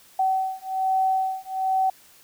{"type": "beating tone pair", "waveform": "sine", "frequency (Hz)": [760, 761.2], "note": ["F#5", "F#5"], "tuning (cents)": [46, 49], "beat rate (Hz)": 1.2, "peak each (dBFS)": -24, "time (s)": [0.19, 1.9], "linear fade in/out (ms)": 5, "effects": ["white hiss -53 dBFS RMS until 2.23 s"]}